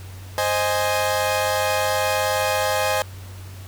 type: chord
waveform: sawtooth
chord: Ab major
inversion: first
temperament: equal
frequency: 523.3 / 622.3 / 830.6 Hz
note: C5 / Eb5 / Ab5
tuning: 0 / 0 / 0 cents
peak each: -20 dBFS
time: 0.38-3.02 s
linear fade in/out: 0 ms
effects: added 94 Hz sine -35 dBFS peak until 3.67 s + pink hiss -45 dBFS RMS until 3.67 s